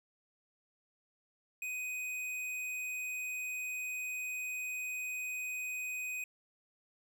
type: tone with tanh clipping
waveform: sine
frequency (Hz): 2500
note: D#7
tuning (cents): +8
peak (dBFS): -38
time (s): 1.62-6.24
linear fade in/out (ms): 2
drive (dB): 16
effects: none